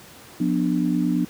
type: chord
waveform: sine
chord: B diminished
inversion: second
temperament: just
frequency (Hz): 177.8 / 246.9 / 296.3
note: F3 / B3 / D4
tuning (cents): +31 / 0 / +15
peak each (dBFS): -23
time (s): 0.4-1.25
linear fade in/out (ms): 5
effects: pink hiss -45 dBFS RMS until 1.29 s + high-pass 100 Hz 12 dB/octave